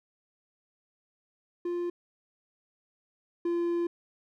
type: tone pair in turn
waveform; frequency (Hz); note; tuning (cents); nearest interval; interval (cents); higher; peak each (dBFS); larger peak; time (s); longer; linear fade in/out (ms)
triangle; 349.2 / 343.6; F4 / F4; 0 / -28; unison; 28; first; -27 / -24; second; 1.65-1.9 / 3.45-3.87; second; 5
effects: none